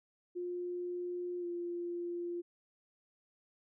sine tone with pitch glide, 354.7 to 347.4 Hz, F4 to F4, +27 to -9 cents, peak -36 dBFS, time 0.35-2.42 s, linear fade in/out 20 ms, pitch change -36 cents, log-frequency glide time 1.4-1.45 s, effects none

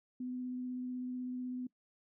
sine tone with vibrato, 251.3 Hz, B3, 30 cents sharp, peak -37 dBFS, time 0.2-1.67 s, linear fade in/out 5 ms, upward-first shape triangle, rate 16 Hz, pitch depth 12 cents each way, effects noise-tail reverb RT60 0.1 s tail -21 dB re dry

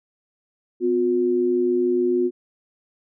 sine tone pair together, 252.4 / 359 Hz, B3 / F4, +38 / +48 cents, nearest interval tritone, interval 610 cents, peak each -24 / -18 dBFS, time 0.8-2.31 s, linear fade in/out 50 ms, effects none

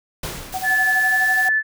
pink noise with exponential decay, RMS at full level -26 dBFS, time 0.23-1.15 s, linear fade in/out 5 ms, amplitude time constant 200 ms
white noise, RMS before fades -33 dBFS, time 0.52-1.49 s, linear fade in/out 10 ms
sine tone with tremolo, 750 Hz, F#5, 23 cents sharp, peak -21 dBFS, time 0.54-1.49 s, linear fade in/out 0 ms, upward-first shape sine, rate 12 Hz, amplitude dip 90%
sine tone with pitch glide, 1735 to 1745.1 Hz, A6 to A6, -25 to -15 cents, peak -15 dBFS, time 0.63-1.63 s, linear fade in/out 50 ms, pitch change +10 cents, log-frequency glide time 0.96-1.28 s
effects none

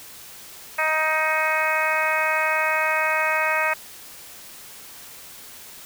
harmonic tone with a mistuned harmonic, 313.2 Hz, D#4, 11 cents sharp, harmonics 2 / 3 / 4 / 5 / 6 / 7 / 8, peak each -27 / -27 / -27 / -27 / -27 / -27 / -27 dBFS, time 0.78-3.74 s, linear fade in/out 10 ms, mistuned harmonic 8, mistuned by +16 cents, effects white hiss -42 dBFS RMS until 5.85 s

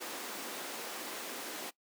pink high-pass noise, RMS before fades -42 dBFS, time 0-1.71 s, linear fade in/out 20 ms, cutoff 270 Hz, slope 24 dB/octave, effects noise-tail reverb RT60 0.1 s tail -20 dB re dry

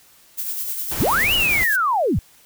violet noise with tremolo, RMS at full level -25 dBFS, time 0.37-1.77 s, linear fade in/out 20 ms, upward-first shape sine, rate 9.7 Hz, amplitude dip 40%
pink noise, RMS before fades -29 dBFS, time 0.91-1.64 s, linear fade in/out 5 ms
sine linear two-way sweep, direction up then down, 50 to 2987 to 50 Hz, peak -16 dBFS, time 1-2.19 s, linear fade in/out 0 ms, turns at 1.34 s
effects white hiss -52 dBFS RMS until 2.45 s

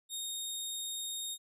20% pulse tone, 3708 Hz, A#7, 10 cents flat, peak -31 dBFS, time 0.09-1.38 s, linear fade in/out 50 ms, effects none

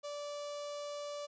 sawtooth tone with notch filter, 582 Hz, D5, 16 cents flat, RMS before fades -42 dBFS, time 0.03-1.27 s, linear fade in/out 20 ms, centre 1900 Hz, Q 1.1, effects resampled to 16000 Hz

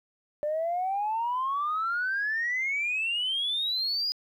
sine exponential sweep, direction up, 587.3 to 4978 Hz, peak -25 dBFS, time 0.43-4.12 s, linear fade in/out 0 ms, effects tanh soft clip ceiling -22 dBFS + 11-bit

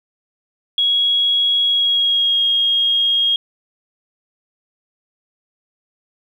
sine tone with pitch glide, 3322 to 3261 Hz, G#7 to G#7, 0 to -32 cents, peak -13 dBFS, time 0.78-3.36 s, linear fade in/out 2 ms, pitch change -32 cents, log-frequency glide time 1.64-2.44 s, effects 8-bit

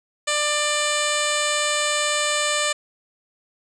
10% pulse tone with low-pass filter, 594 Hz, D5, 20 cents sharp, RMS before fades -22 dBFS, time 0.27-2.73 s, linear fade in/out 10 ms, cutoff 7000 Hz, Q 4.4, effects none

